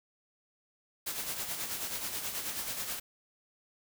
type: noise with tremolo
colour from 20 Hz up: white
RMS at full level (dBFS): -35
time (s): 1.06-3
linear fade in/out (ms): 10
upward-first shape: sine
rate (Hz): 9.3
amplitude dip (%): 50
effects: none